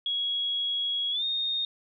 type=tone with pitch glide; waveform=sine; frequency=3324 to 3688 Hz; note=G#7 to A#7; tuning=+1 to -19 cents; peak=-26 dBFS; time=0.06-1.65 s; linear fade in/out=2 ms; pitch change=+180 cents; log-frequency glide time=1.11-1.24 s; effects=none